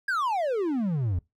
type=exponential sweep; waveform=triangle; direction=down; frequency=1661.2 to 81 Hz; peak=-22 dBFS; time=0.08-1.19 s; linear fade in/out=5 ms; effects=noise-tail reverb RT60 0.2 s tail -22 dB re dry